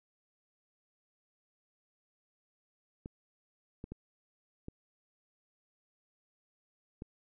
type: clicks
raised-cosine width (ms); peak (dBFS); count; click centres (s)
3; -29; 5; 3.059 / 3.841 / 3.92 / 4.684 / 7.021
effects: none